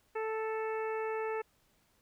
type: harmonic tone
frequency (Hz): 440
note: A4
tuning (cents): 0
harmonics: 1 / 2 / 3 / 4 / 5 / 6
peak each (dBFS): -34 / -40 / -44 / -46 / -48 / -50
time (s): 0.15-1.42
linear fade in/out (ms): 10
effects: pink hiss -71 dBFS RMS until 2.01 s